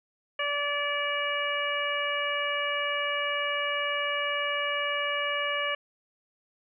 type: harmonic tone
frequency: 578 Hz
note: D5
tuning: 28 cents flat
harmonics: 1 / 2 / 3 / 4 / 5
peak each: -33 / -33 / -33 / -33 / -33 dBFS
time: 0.39-5.75 s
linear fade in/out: 5 ms
effects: none